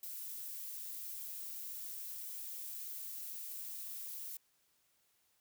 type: noise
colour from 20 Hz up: violet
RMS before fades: -45 dBFS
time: 0.03-4.37 s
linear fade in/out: 2 ms
effects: white hiss -75 dBFS RMS until 5.4 s